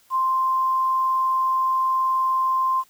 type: tone with quantisation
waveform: sine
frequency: 1046.5 Hz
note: C6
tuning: in tune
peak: -18 dBFS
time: 0.1-2.84 s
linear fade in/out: 50 ms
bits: 8
effects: white hiss -58 dBFS RMS until 2.89 s